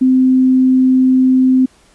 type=tone; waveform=sine; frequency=258.6 Hz; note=C4; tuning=20 cents flat; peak=-7 dBFS; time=0.01-1.66 s; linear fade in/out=10 ms; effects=pink hiss -50 dBFS RMS until 1.94 s + resampled to 24000 Hz